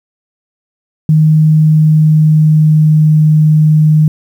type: tone with pitch glide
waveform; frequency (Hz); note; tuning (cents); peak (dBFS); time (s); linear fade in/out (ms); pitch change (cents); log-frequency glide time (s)
sine; 155.56 to 154.13; D#3 to D#3; 0 to -16; -4; 1.09-4.08; 2; -16; 1.4-3.21
effects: 7-bit